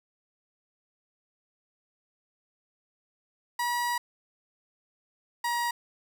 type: tone pair in turn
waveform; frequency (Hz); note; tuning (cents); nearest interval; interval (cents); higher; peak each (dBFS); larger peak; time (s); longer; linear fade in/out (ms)
30% pulse; 964 / 952.9; B5 / A#5; -42 / +38; unison; 20; first; -24; neither; 3.59-3.98 / 5.44-5.71; first; 5
effects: none